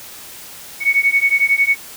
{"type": "beating tone pair", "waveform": "sine", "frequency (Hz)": [2217, 2228], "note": ["C#7", "C#7"], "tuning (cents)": [0, 8], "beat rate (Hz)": 11, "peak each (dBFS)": -15, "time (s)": [0.8, 1.77], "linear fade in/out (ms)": 50, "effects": ["white hiss -36 dBFS RMS until 1.96 s"]}